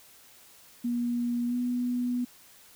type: tone with pitch glide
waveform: sine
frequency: 240 to 245.6 Hz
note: B3 to B3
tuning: -49 to -9 cents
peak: -26 dBFS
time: 0.84-2.25 s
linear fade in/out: 10 ms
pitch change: +40 cents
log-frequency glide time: 1.47-1.56 s
effects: white hiss -55 dBFS RMS until 2.75 s